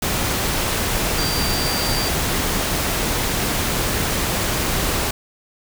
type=tone in noise; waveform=sine; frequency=4699 Hz; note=D8; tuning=in tune; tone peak=-25 dBFS; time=1.18-2.09 s; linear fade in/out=5 ms; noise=pink; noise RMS=-21 dBFS; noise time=0.02-5.11 s; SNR=-7 dB; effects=none